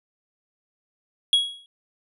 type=tone with exponential decay; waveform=triangle; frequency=3322 Hz; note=G#7; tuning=in tune; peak=-11 dBFS; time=1.33-1.66 s; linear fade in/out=1 ms; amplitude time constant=70 ms; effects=resampled to 32000 Hz